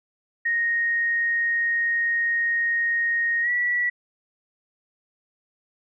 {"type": "tone with pitch glide", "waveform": "sine", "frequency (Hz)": [1864.7, 1946.1], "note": ["A#6", "B6"], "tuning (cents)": [0, -26], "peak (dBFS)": -20, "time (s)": [0.45, 3.9], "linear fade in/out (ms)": 10, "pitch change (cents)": 74, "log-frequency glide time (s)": [3.42, 3.5], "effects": []}